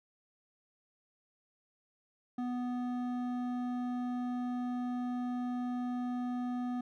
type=tone with hard clipping; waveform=sine; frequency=246.9 Hz; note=B3; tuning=in tune; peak=-35 dBFS; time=2.38-6.81 s; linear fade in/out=5 ms; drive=10 dB; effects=none